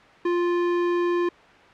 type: tone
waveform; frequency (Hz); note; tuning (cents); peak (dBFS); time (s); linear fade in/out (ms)
square; 349.2; F4; 0; -21; 0.25-1.29; 5
effects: white hiss -49 dBFS RMS until 1.73 s + low-pass 2000 Hz 12 dB/octave